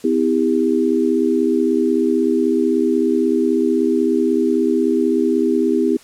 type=tone cluster; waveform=sine; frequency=253.7 / 324.1 / 400.3 Hz; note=B3 / E4 / G4; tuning=+47 / -29 / +36 cents; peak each=-18 dBFS; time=0.04-5.97 s; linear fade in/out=5 ms; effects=white hiss -46 dBFS RMS until 6.03 s + low-pass 10000 Hz 12 dB/octave